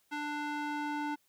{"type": "tone with band-pass filter sweep", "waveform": "square", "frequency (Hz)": 295.6, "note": "D4", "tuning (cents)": 11, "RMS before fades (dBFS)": -36, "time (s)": [0.11, 1.16], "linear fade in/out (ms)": 20, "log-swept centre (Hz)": [1500, 910], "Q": 0.87, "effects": ["white hiss -72 dBFS RMS until 1.28 s"]}